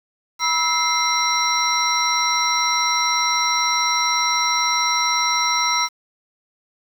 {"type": "tone cluster", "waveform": "sine", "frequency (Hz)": [971, 1311, 2098, 3991, 5620], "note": ["B5", "E6", "C7", "B7", "F8"], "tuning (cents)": [-30, -10, 4, 17, 10], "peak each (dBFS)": -23, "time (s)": [0.39, 5.89], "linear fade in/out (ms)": 50, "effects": ["tanh soft clip ceiling -5 dBFS", "7-bit"]}